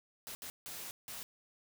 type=noise bursts at uneven times; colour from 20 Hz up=white; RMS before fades=-45 dBFS; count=4; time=0.27-0.35 / 0.42-0.5 / 0.66-0.91 / 1.08-1.23 s; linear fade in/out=0 ms; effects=none